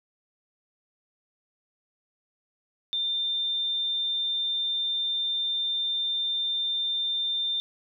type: tone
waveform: sine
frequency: 3590 Hz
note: A7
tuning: 34 cents sharp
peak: -25 dBFS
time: 2.93-7.6 s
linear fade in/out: 0 ms
effects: none